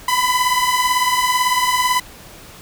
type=beating tone pair; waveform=sawtooth; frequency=992 / 1010 Hz; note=B5 / B5; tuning=+7 / +39 cents; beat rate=18 Hz; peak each=-14 dBFS; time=0.08-2 s; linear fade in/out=5 ms; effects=pink hiss -40 dBFS RMS until 2.61 s